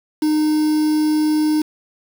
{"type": "tone with quantisation", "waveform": "triangle", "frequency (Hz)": 306.6, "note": "D#4", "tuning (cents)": -25, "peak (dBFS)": -12, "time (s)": [0.22, 1.62], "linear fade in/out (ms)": 5, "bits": 5, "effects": []}